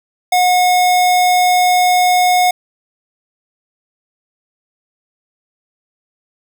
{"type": "tone", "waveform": "square", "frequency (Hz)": 725, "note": "F#5", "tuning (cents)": -35, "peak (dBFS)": -10, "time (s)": [0.32, 2.51], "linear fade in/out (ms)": 5, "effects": []}